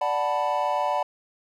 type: chord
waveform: triangle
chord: B minor seventh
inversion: first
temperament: equal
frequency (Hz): 587.3 / 740 / 880 / 987.8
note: D5 / F#5 / A5 / B5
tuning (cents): 0 / 0 / 0 / 0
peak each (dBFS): -26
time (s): 0.01-1.03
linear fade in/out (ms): 5
effects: none